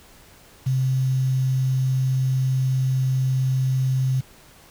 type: tone with quantisation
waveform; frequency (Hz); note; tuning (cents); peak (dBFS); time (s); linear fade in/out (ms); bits
sine; 130.81; C3; 0; -18; 0.66-4.21; 10; 7
effects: pink hiss -50 dBFS RMS until 4.7 s